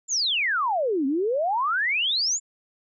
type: exponential two-way sweep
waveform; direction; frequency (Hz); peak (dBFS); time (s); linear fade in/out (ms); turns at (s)
sine; down then up; 7370 to 259.3 to 7370; -21; 0.08-2.4; 50; 1.06
effects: none